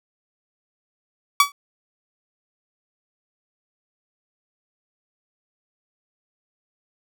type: tone with exponential decay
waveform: sawtooth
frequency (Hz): 1141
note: C#6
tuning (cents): +50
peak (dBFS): -5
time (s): 1.4-1.52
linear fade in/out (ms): 2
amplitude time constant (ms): 26
effects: none